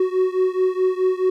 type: beating tone pair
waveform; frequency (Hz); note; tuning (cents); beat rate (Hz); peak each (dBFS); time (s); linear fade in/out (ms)
triangle; 370 / 374.7; F#4 / F#4; 0 / +22; 4.7; -17 / -19; 0-1.3; 5
effects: none